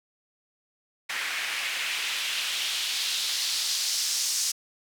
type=noise with band-pass filter sweep; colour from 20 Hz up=white; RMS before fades=-29 dBFS; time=1.09-4.52 s; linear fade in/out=10 ms; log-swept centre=1900 to 6000 Hz; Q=1.8; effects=none